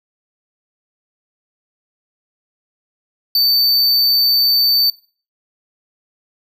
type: tone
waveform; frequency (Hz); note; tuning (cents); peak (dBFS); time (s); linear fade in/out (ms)
square; 4563; C#8; +49; -12; 3.35-4.9; 2
effects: noise-tail reverb RT60 0.4 s tail -20 dB re dry